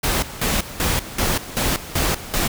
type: noise with tremolo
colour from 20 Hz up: pink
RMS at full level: -20 dBFS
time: 0.03-2.48 s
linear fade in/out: 10 ms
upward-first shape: square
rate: 2.6 Hz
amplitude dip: 80%
effects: none